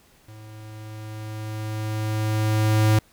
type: tone with level ramp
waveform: square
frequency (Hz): 108.1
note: A2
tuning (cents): -30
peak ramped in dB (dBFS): -42 to -15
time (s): 0.28-2.99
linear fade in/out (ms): 5
effects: pink hiss -57 dBFS RMS until 3.12 s